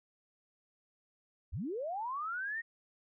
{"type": "linear sweep", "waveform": "sine", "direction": "up", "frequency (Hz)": [48.19, 1882], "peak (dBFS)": -35, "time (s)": [1.52, 2.62], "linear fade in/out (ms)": 20, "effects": []}